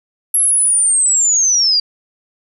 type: linear sweep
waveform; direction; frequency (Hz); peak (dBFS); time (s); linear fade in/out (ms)
sine; down; 11300 to 4691; -10; 0.34-1.8; 5
effects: none